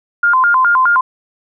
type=tone with vibrato; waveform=sine; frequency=1207 Hz; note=D6; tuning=47 cents sharp; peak=-8 dBFS; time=0.23-1.01 s; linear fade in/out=5 ms; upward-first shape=square; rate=4.8 Hz; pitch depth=270 cents each way; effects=none